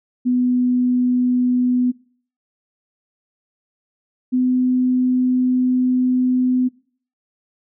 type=tone pair in turn; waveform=sine; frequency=248.8 / 253 Hz; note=B3 / B3; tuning=+13 / +42 cents; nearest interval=unison; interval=29 cents; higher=second; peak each=-14 dBFS; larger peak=neither; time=0.25-1.92 / 4.32-6.69 s; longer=second; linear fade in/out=20 ms; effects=noise-tail reverb RT60 0.5 s tail -22 dB re dry